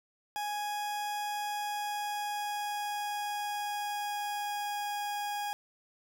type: tone with pitch glide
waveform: 40% pulse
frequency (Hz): 830.6 to 823.9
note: G#5 to G#5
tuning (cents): 0 to -14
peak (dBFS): -32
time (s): 0.36-5.53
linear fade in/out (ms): 0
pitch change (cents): -14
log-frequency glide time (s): 1.45-4.89
effects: none